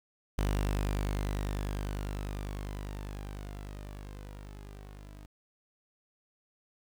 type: tone with level ramp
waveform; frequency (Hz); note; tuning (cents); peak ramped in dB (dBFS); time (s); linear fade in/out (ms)
sawtooth; 50; G1; +35; -23 to -43; 0.38-5.26; 0
effects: 10-bit